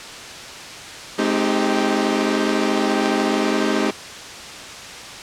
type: chord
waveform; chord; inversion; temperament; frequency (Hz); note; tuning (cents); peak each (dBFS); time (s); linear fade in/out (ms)
sawtooth; Ab major seventh; none; equal with one note detuned; 212.1 / 261.6 / 311.1 / 392; Ab3 / C4 / Eb4 / G4; +37 / 0 / 0 / 0; -19; 1.18-3.91; 10
effects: white hiss -34 dBFS RMS until 5.22 s + low-pass 6000 Hz 12 dB/octave